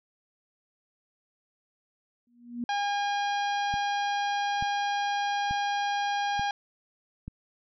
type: tone with exponential growth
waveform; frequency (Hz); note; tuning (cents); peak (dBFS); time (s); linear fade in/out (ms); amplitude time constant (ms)
sine; 239.5; A#3; +47; -27; 2.27-2.64; 2; 79
type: harmonic tone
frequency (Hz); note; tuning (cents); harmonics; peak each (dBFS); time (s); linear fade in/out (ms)
812; G#5; -39; 1 / 2 / 3 / 4 / 5 / 6 / 7; -27 / -34 / -41 / -39 / -44 / -46 / -48; 2.69-6.51; 2
type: click train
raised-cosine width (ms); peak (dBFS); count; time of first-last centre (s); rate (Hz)
5; -25; 5; 3.74-7.28; 1.13
effects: none